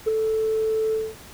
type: tone with ADSR envelope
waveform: sine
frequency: 439.5 Hz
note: A4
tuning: 2 cents flat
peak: -13 dBFS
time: 0.06-1.15 s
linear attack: 23 ms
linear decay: 7 ms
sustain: -6 dB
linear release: 220 ms
effects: tanh soft clip ceiling -15 dBFS + pink hiss -44 dBFS RMS until 1.33 s